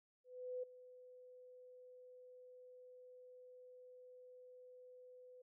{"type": "tone with ADSR envelope", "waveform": "sine", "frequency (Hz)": 502, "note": "B4", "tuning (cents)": 28, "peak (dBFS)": -40, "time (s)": [0.24, 5.42], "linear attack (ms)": 390, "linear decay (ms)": 9, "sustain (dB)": -17, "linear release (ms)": 7, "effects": []}